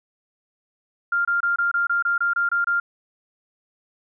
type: tone bursts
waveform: sine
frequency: 1397 Hz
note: F6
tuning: in tune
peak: -18 dBFS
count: 11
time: 1.12-2.8 s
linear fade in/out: 5 ms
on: 130 ms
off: 25 ms
effects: none